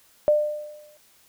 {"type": "tone with exponential decay", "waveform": "sine", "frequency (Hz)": 599, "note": "D5", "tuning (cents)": 34, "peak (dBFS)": -13, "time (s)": [0.28, 0.97], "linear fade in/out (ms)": 0, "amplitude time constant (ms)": 150, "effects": ["white hiss -58 dBFS RMS until 1.28 s"]}